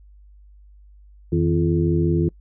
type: harmonic tone with a mistuned harmonic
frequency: 85.5 Hz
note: F2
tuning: 36 cents flat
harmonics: 1 / 2 / 3 / 4 / 5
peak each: -23 / -20 / -28 / -21 / -30 dBFS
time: 1.32-2.29 s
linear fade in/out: 5 ms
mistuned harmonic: 2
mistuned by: -130 cents
effects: noise-tail reverb RT60 0.1 s tail -26 dB re dry + added 50 Hz sine -45 dBFS peak until 2.4 s